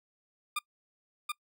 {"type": "tone with echo", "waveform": "20% pulse", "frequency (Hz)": 1208, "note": "D6", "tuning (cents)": 48, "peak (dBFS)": -25, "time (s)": [0.56, 0.59], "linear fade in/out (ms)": 5, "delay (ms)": 730, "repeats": 1, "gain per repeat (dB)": -2, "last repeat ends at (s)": 1.32, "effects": ["noise-tail reverb RT60 0.1 s tail -24 dB re dry"]}